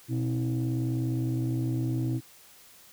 sine tone cluster, 123.5 / 264.4 / 323.9 Hz, B2 / C4 / E4, 0 / +18 / -30 cents, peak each -26 / -33 / -31 dBFS, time 0.08-2.21 s, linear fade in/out 50 ms, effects tanh soft clip ceiling -21 dBFS + white hiss -54 dBFS RMS until 2.92 s

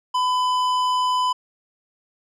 sine tone with tanh clipping, 1004 Hz, B5, 28 cents sharp, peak -20 dBFS, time 0.14-1.33 s, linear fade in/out 10 ms, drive 13 dB, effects none

